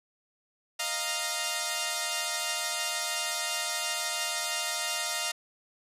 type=chord; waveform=5% pulse; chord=Eb suspended second; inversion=none; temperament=equal with one note detuned; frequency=619.4 / 698.5 / 932.3 Hz; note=Eb5 / F5 / Bb5; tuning=-8 / 0 / 0 cents; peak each=-24 / -21 / -23 dBFS; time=0.79-5.32 s; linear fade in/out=10 ms; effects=resampled to 32000 Hz